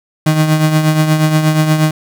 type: tone with tremolo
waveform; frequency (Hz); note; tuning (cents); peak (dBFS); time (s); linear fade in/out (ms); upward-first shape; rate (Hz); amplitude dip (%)
35% pulse; 155.56; D#3; 0; -5; 0.26-1.91; 5; triangle; 8.4; 60
effects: none